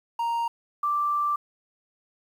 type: tone pair in turn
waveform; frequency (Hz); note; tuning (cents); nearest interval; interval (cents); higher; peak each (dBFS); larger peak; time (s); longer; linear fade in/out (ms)
triangle / sine; 932.3 / 1174.6; A#5 / D6; 0 / 0; major third; 400; second; -22; neither; 0.19-0.48 / 0.83-1.36; second; 5
effects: 9-bit